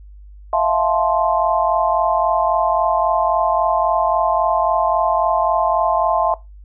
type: chord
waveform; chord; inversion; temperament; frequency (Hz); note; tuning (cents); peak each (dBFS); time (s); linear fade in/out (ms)
sine; F major seventh; third; just; 654.8 / 698.5 / 873.1 / 1047.7; E5 / F5 / A5 / C6; -12 / 0 / -14 / +2; -18 / -20 / -20 / -20; 0.53-6.34; 2
effects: noise-tail reverb RT60 0.2 s tail -19 dB re dry + added 50 Hz sine -37 dBFS peak until 6.64 s